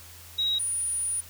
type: tone pair in turn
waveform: sine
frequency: 3821 / 9628 Hz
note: A#7 / D9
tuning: +42 / +42 cents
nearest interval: octave + major third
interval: 1600 cents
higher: second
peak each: -23 / -26 dBFS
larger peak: first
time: 0.38-0.59 / 0.59-1.21 s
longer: second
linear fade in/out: 10 ms
effects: added 85 Hz sine -50 dBFS peak until 1.29 s + white hiss -48 dBFS RMS until 1.29 s